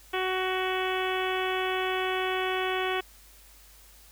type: harmonic tone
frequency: 373.3 Hz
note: F#4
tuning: 15 cents sharp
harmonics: 1 / 2 / 3 / 4 / 5 / 6 / 7 / 8 / 9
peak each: -30 / -33 / -35 / -36 / -37 / -38 / -38 / -39 / -40 dBFS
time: 0.13-3.01 s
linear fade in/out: 10 ms
effects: added 50 Hz sine -55 dBFS peak until 4.11 s + white hiss -55 dBFS RMS until 4.11 s